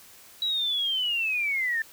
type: linear sweep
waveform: sine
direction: down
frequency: 3921 to 1759 Hz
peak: -24 dBFS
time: 0.42-1.82 s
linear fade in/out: 2 ms
effects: white hiss -51 dBFS RMS until 1.92 s